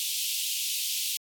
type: high-pass noise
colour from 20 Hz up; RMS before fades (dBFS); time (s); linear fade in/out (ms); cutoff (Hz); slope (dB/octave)
pink; -30; 0-1.17; 0; 2700; 48
effects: AAC 64 kbps